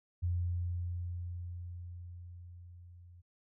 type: tone with level ramp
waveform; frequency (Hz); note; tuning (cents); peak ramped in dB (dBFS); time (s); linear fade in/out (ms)
sine; 87.7; F2; +8; -29 to -53; 0.22-3.22; 20
effects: none